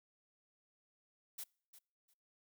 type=noise with echo; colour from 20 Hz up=blue; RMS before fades=-45 dBFS; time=1.38-1.44 s; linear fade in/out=10 ms; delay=350 ms; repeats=2; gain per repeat=-14 dB; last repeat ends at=2.14 s; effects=noise-tail reverb RT60 0.5 s tail -26 dB re dry